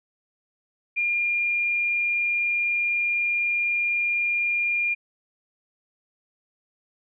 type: tone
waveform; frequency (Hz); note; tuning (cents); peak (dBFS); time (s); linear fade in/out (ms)
sine; 2408; D7; +43; -21; 0.96-4.95; 20
effects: none